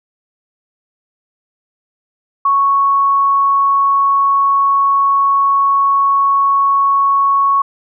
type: tone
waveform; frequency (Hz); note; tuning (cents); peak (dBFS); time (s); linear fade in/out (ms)
sine; 1108; C#6; -1; -9; 2.45-7.62; 5
effects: none